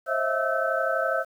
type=tone cluster; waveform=sine; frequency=534 / 637 / 669 / 1309 / 1529 Hz; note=C5 / D#5 / E5 / E6 / G6; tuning=+35 / +41 / +25 / -13 / -44 cents; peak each=-29 dBFS; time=0.06-1.25 s; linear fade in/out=50 ms; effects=9-bit